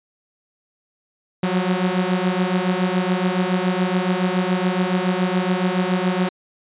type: beating tone pair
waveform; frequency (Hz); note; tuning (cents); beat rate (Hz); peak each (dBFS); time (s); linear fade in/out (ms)
sawtooth; 179.6 / 186.7; F3 / F#3; +49 / +16; 7.1; -17; 1.43-6.29; 5
effects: resampled to 8000 Hz